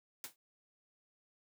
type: noise with exponential decay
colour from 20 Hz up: white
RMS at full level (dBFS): -40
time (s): 0.24-0.36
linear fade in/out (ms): 1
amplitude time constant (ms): 24
effects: high-pass 150 Hz 12 dB/octave